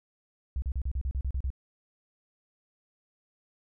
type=tone bursts; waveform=sine; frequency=65.41 Hz; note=C2; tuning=in tune; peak=-27 dBFS; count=10; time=0.56-1.503 s; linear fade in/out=0 ms; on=61 ms; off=37 ms; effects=none